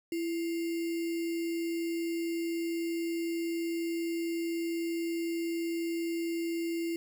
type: tone with sample-and-hold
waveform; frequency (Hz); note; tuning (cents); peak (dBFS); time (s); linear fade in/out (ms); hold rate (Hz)
sine; 334.5; E4; +25; -30; 0.12-6.96; 2; 2450
effects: none